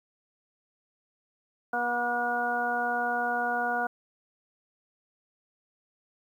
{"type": "harmonic tone with a mistuned harmonic", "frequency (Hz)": 241.3, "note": "B3", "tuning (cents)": -40, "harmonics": [1, 2, 3, 4, 5, 6], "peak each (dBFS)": [-38, -36, -29, -37, -40, -30], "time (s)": [1.73, 3.87], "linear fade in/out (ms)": 5, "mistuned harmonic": 5, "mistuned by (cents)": -37, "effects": ["10-bit"]}